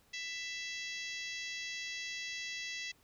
harmonic tone, 663 Hz, E5, 10 cents sharp, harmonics 3 / 4 / 5 / 6 / 7 / 8 / 9 / 10, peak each -43 / -45 / -47 / -49 / -50 / -51 / -52 / -53 dBFS, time 0.13-2.92 s, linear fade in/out 10 ms, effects pink hiss -68 dBFS RMS until 3.03 s

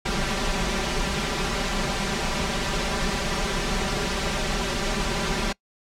pink noise with comb filter, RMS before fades -25 dBFS, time 0.05-5.53 s, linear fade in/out 10 ms, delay 5.1 ms, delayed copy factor +0.95, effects noise-tail reverb RT60 0.1 s tail -24 dB re dry + low-pass 6000 Hz 12 dB/octave

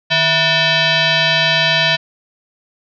sine tone with frequency modulation, 659.3 Hz, E5, in tune, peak -11 dBFS, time 0.1-1.97 s, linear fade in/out 20 ms, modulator 814 Hz, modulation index 4.5, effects none

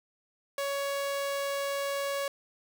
sawtooth tone, 559 Hz, C#5, 14 cents sharp, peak -26 dBFS, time 0.58-2.28 s, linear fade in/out 2 ms, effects 9-bit

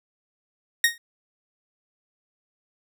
sawtooth tone with exponential decay, 1864.7 Hz, A#6, in tune, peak -9 dBFS, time 0.84-0.98 s, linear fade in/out 2 ms, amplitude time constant 30 ms, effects none

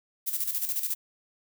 violet noise with tremolo, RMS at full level -28 dBFS, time 0.26-0.95 s, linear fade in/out 20 ms, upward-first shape square, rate 14 Hz, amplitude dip 60%, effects none

